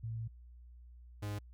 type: tone pair in turn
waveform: sine / 45% pulse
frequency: 113.3 / 103.24 Hz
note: A#2 / G#2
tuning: -49 / -10 cents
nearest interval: major second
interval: 161 cents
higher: first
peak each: -37 / -37 dBFS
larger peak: neither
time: 0.03-0.28 / 1.22-1.39 s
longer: first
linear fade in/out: 10 ms
effects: added 60 Hz sine -52 dBFS peak until 1.53 s